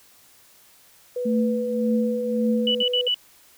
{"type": "tone", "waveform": "sine", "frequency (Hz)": 493.9, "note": "B4", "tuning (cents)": 0, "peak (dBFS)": -24, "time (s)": [1.16, 3.08], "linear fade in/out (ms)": 5}
{"type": "tone with tremolo", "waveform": "sine", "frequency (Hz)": 223.5, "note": "A3", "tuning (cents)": 27, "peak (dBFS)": -18, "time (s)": [1.25, 2.83], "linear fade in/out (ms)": 10, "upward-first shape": "triangle", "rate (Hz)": 1.8, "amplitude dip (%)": 80}
{"type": "tone bursts", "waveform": "sine", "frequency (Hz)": 2960, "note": "F#7", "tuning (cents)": 0, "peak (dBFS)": -19, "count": 4, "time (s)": [2.67, 3.144], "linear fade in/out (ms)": 2, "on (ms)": 78, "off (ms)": 54}
{"effects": ["white hiss -54 dBFS RMS until 3.57 s"]}